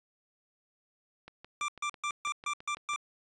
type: click train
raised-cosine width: 0.3 ms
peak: -31 dBFS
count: 11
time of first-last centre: 1.28-2.936 s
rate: 6.04 Hz
type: tone bursts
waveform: 25% pulse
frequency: 1180 Hz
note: D6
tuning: 8 cents sharp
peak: -27 dBFS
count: 7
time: 1.61-2.961 s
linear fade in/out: 2 ms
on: 73 ms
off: 140 ms
effects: resampled to 22050 Hz